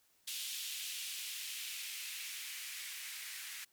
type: noise with band-pass filter sweep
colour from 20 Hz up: violet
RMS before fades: -44 dBFS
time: 0.27-3.65 s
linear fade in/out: 10 ms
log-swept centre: 3200 to 1900 Hz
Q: 1.9
effects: white hiss -72 dBFS RMS until 3.72 s